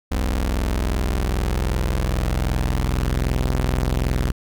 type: tone pair together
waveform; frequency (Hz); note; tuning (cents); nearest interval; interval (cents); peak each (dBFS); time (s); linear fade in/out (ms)
sawtooth; 42.58 / 63.8; F1 / C2; -43 / -43; perfect fifth; 700; -18; 0.11-4.32; 10
effects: none